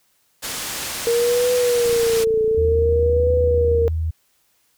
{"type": "low-pass noise", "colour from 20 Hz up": "white", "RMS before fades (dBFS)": -28, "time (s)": [0.42, 2.25], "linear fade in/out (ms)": 20, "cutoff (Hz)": 9900, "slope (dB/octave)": 12}
{"type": "tone with vibrato", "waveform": "sine", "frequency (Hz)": 466.2, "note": "A#4", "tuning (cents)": 0, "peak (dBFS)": -15, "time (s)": [1.07, 3.88], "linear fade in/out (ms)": 0, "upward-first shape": "triangle", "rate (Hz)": 0.55, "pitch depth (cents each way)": 110}
{"type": "click train", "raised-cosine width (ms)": 3, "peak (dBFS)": -22, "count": 59, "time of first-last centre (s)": [1.86, 3.853], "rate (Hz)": 29.1}
{"type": "tone with pitch glide", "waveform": "sine", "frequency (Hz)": [79.5, 80.42], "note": ["D#2", "E2"], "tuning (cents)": [38, -42], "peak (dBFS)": -19, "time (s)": [2.57, 4.11], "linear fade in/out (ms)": 10, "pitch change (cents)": 20, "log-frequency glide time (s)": [3.27, 3.74]}
{"effects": ["white hiss -63 dBFS RMS until 4.77 s"]}